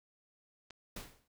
clicks, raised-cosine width 0.2 ms, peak -42 / -32 dBFS, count 2, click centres 0.704 / 0.707 s
pink noise with exponential decay, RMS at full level -41 dBFS, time 0.96-1.28 s, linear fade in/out 5 ms, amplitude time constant 68 ms
effects none

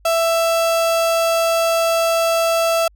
35% pulse tone, 663 Hz, E5, 10 cents sharp, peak -13 dBFS, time 0.05-2.88 s, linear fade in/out 5 ms, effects added 50 Hz sine -48 dBFS peak until 2.95 s

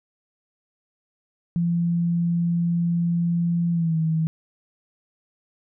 sine tone with pitch glide, 170.9 to 160.38 Hz, F3 to E3, -37 to -47 cents, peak -19 dBFS, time 1.56-4.27 s, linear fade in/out 0 ms, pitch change -110 cents, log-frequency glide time 3.72-3.97 s, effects none

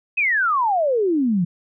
sine exponential sweep, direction down, 2600 to 164.81 Hz, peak -16 dBFS, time 0.17-1.45 s, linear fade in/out 10 ms, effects none

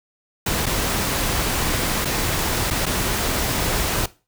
pink noise with dropouts, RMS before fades -22 dBFS, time 0.46-4.06 s, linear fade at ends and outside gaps 5 ms, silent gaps 0.658-0.664 / 2.048-2.053 / 2.704-2.708 / 2.857-2.863 s, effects noise-tail reverb RT60 0.3 s tail -18 dB re dry

